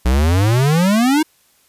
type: exponential sweep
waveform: square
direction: up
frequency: 59.1 to 321.1 Hz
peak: -12 dBFS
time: 0.05-1.23 s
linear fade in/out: 10 ms
effects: white hiss -56 dBFS RMS until 1.68 s + resampled to 32000 Hz